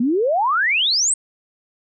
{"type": "exponential sweep", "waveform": "sine", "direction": "up", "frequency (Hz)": [224.8, 8600], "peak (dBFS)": -15, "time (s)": [0, 1.14], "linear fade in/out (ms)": 5, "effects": []}